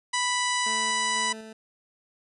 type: harmonic tone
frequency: 987.8 Hz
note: B5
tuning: in tune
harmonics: 1 / 2 / 3 / 4 / 5 / 6 / 7 / 8 / 9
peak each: -28 / -29 / -33 / -34 / -37 / -36 / -39 / -37 / -36 dBFS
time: 0.13-1.33 s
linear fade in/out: 10 ms
type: tone with tremolo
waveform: 20% pulse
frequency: 220 Hz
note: A3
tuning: in tune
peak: -33 dBFS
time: 0.66-1.53 s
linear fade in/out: 5 ms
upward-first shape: square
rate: 2 Hz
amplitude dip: 30%
effects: resampled to 24000 Hz